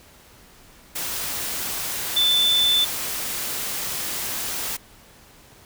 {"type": "tone in noise", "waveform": "sine", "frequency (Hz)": 3520, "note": "A7", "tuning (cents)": 0, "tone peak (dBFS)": -16, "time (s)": [2.16, 2.85], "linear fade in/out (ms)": 10, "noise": "white", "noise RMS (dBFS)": -28, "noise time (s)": [0.95, 4.77], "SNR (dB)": 9, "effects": ["pink hiss -50 dBFS RMS until 5.65 s"]}